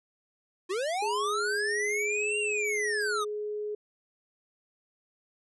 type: linear two-way sweep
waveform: square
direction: up then down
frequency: 342.8 to 2800 to 1197 Hz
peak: -29 dBFS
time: 0.69-3.25 s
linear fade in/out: 20 ms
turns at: 2.39 s
type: tone with pitch glide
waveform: sine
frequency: 415.3 to 419.9 Hz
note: G#4 to G#4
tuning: 0 to +19 cents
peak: -31 dBFS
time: 1.02-3.75 s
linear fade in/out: 5 ms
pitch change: +19 cents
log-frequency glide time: 1.68-2.3 s
effects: resampled to 24000 Hz